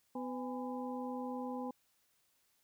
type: harmonic tone with a mistuned harmonic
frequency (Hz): 251.8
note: B3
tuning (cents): +34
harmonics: 1 / 2 / 3 / 4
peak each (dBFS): -40 / -44 / -45 / -49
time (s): 0.15-1.71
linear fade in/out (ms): 5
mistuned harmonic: 3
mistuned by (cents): +140
effects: white hiss -75 dBFS RMS until 2.63 s